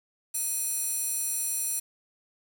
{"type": "tone with high-pass filter", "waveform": "square", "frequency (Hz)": 839, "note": "G#5", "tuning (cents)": 17, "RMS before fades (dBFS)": -30, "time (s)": [0.34, 1.8], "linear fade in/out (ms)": 10, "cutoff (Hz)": 9100, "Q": 2.2, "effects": ["8-bit"]}